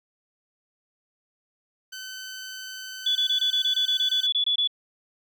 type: tone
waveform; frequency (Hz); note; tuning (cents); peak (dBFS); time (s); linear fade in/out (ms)
15% pulse; 1524; G6; -49; -29; 1.92-4.27; 10
type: tone bursts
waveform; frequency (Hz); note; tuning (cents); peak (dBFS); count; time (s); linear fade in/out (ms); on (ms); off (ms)
sine; 3431; A7; -44; -20; 14; 3.06-4.675; 5; 94; 23
effects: none